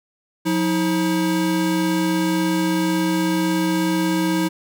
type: tone pair together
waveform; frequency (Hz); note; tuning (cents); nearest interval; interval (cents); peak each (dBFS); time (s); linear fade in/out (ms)
square; 179.48 / 319.8; F3 / D#4; +48 / +48; minor seventh; 1000; -23 / -20; 0.45-4.49; 20
effects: none